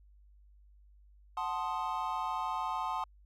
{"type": "chord", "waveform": "triangle", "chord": "F# diminished seventh", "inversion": "none", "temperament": "equal", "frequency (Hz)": [740, 880, 1046.5, 1244.5], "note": ["F#5", "A5", "C6", "Eb6"], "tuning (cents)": [0, 0, 0, 0], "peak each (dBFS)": [-38, -35, -35, -38], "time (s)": [1.37, 3.04], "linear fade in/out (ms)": 2, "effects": ["added 50 Hz sine -57 dBFS peak until 3.25 s"]}